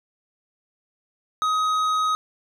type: tone with tanh clipping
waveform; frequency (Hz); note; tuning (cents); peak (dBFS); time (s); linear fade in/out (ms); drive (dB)
sine; 1261; D#6; +23; -21; 1.42-2.15; 0; 10
effects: none